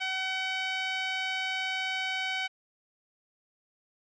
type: tone with low-pass filter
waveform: 5% pulse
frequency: 757 Hz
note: F#5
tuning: 39 cents sharp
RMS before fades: -32 dBFS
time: 0-2.48 s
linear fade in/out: 20 ms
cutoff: 2600 Hz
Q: 1.8
effects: none